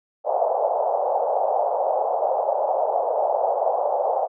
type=band-pass noise; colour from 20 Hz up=white; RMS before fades=-22 dBFS; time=0.24-4.28 s; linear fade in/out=50 ms; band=520 to 810 Hz; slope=48 dB/octave; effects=none